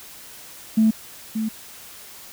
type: tone with echo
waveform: sine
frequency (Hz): 220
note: A3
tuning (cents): 0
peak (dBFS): -12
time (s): 0.77-0.91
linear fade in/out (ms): 10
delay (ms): 580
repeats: 1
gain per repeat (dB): -9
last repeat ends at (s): 1.49
effects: tanh soft clip ceiling -8 dBFS + white hiss -42 dBFS RMS until 2.32 s